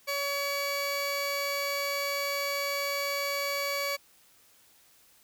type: tone pair together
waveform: 25% pulse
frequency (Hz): 564.1 / 2272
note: C#5 / C#7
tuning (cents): +30 / +42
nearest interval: 2 octaves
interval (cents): 2412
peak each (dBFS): -28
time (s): 0.07-3.97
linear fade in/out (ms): 20
effects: white hiss -61 dBFS RMS until 5.23 s